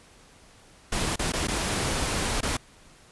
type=noise with dropouts; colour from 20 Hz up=pink; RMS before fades=-27 dBFS; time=0.92-2.57 s; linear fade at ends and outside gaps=5 ms; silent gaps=1.159-1.192 / 1.322-1.334 / 1.472-1.482 / 2.408-2.429 s; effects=pink hiss -54 dBFS RMS until 3.11 s + resampled to 24000 Hz